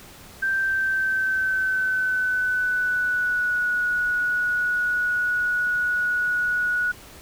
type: tone with pitch glide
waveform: sine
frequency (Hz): 1567 to 1462.1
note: G6 to F#6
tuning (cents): -1 to -21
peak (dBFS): -20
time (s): 0.42-6.92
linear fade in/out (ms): 10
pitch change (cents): -120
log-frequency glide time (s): 0.56-3.68
effects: pink hiss -45 dBFS RMS until 7.21 s